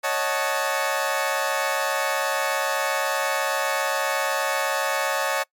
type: chord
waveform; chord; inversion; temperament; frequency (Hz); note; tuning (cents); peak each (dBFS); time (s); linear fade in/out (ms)
20% pulse; D# half-diminished seventh; third; equal; 554.4 / 622.3 / 740 / 880; C#5 / D#5 / F#5 / A5; 0 / 0 / 0 / 0; -21 / -23 / -25 / -23; 0.03-5.44; 20
effects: noise-tail reverb RT60 0.1 s tail -24 dB re dry + MP3 96 kbps